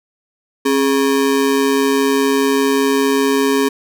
square ring-modulated tone, 343.7 Hz, F4, 28 cents flat, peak -10 dBFS, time 0.65-3.69 s, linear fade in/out 10 ms, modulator 72.5 Hz, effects none

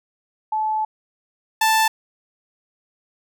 sine / sawtooth tone pair in turn, 866 / 881.6 Hz, A5 / A5, -28 / +3 cents, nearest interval unison, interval 31 cents, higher second, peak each -19 / -11 dBFS, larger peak second, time 0.52-0.85 / 1.61-1.88 s, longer first, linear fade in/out 5 ms, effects none

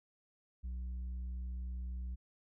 sine tone with tanh clipping, 61.8 Hz, B1, 2 cents sharp, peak -39 dBFS, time 0.63-2.16 s, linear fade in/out 20 ms, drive 4 dB, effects none

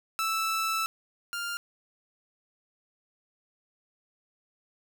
sawtooth tone pair in turn, 1318.5 / 1399.6 Hz, E6 / F6, 0 / +3 cents, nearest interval minor second, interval 103 cents, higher second, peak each -23 / -28 dBFS, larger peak first, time 0.19-0.86 / 1.33-1.57 s, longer first, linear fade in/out 0 ms, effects none

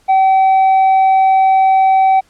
sine tone with tanh clipping, 766 Hz, G5, 40 cents flat, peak -8 dBFS, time 0.08-2.21 s, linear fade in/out 20 ms, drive 3 dB, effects pink hiss -53 dBFS RMS until 2.29 s + low-pass 10000 Hz 12 dB/octave

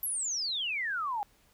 sine exponential sweep, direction down, 12000 to 792 Hz, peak -30 dBFS, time 0.03-1.23 s, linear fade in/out 0 ms, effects pink hiss -65 dBFS RMS until 1.53 s

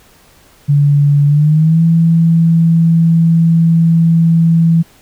sine tone with pitch glide, 144 to 165.41 Hz, D3 to E3, -34 to +6 cents, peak -6 dBFS, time 0.68-4.83 s, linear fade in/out 20 ms, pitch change +240 cents, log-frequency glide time 1.26-1.82 s, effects pink hiss -46 dBFS RMS until 5.01 s

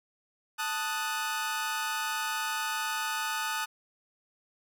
sawtooth chord, D# diminished, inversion second, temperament equal, 880 / 1244.5 / 1480 Hz, A5 / D#6 / F#6, 0 / 0 / 0 cents, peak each -31 dBFS, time 0.58-3.66 s, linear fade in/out 20 ms, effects none

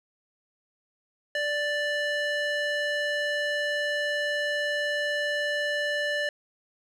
square tone with band-pass filter, 587.3 Hz, D5, in tune, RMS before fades -28 dBFS, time 1.35-6.29 s, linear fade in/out 2 ms, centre 1900 Hz, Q 1.2, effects none

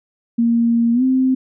sine tone with pitch glide, 233.1 to 260.1 Hz, A#3 to C4, 0 to -10 cents, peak -12 dBFS, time 0.38-1.35 s, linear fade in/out 10 ms, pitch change +190 cents, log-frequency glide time 0.93-1.03 s, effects none

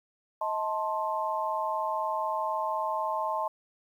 sine chord, A diminished, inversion second, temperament just, 633.6 / 880 / 1056 Hz, Eb5 / A5 / C6, +31 / 0 / +16 cents, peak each -33 / -31 / -32 dBFS, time 0.41-3.48 s, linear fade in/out 5 ms, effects 10-bit

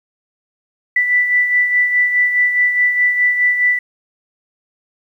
sine beating tone pair, 1975.5 / 1980.3 Hz, B6 / B6, 0 / +4 cents, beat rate 4.8 Hz, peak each -12 / -21 dBFS, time 0.96-3.79 s, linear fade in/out 5 ms, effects 8-bit

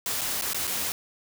white noise with dropouts, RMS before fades -29 dBFS, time 0.06-0.92 s, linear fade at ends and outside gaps 1 ms, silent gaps 0.211-0.215 / 0.412-0.421 / 0.533-0.545 / 0.671-0.675 s, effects none

